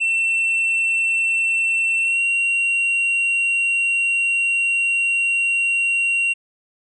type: tone with pitch glide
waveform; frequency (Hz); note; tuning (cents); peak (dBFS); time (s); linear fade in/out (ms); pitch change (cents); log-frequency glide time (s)
triangle; 2695 to 2750; E7 to F7; +38 to -27; -15; 0-6.34; 20; +35; 2-2.21
effects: resampled to 24000 Hz